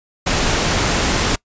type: noise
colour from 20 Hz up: pink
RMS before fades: -17 dBFS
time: 0.26-1.36 s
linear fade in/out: 10 ms
effects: noise-tail reverb RT60 0.1 s tail -23 dB re dry + resampled to 16000 Hz